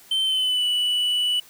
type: tone with pitch glide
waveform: triangle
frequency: 3100 to 2960 Hz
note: G7 to F#7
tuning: -20 to 0 cents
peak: -18 dBFS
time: 0.11-1.4 s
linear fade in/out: 5 ms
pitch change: -80 cents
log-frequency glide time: 0.23-0.65 s
effects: white hiss -50 dBFS RMS until 1.49 s